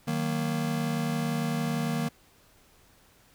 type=chord; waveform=square; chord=D# minor; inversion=none; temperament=just; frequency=155.56 / 186.68 / 233.3 Hz; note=D#3 / F#3 / A#3; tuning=0 / +16 / +2 cents; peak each=-31 / -36 / -31 dBFS; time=0.07-2.09 s; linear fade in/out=10 ms; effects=pink hiss -60 dBFS RMS until 3.34 s